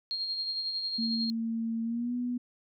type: tone with tremolo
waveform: sine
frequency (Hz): 4233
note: C8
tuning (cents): +19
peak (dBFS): -29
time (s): 0.11-1.3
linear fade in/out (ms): 0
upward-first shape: sine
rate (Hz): 11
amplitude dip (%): 40
type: tone with pitch glide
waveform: sine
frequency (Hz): 227.4 to 245.1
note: A#3 to B3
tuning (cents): -43 to -13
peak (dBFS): -29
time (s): 0.98-2.38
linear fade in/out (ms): 10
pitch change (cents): +130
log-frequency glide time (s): 1.83-2.14
effects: none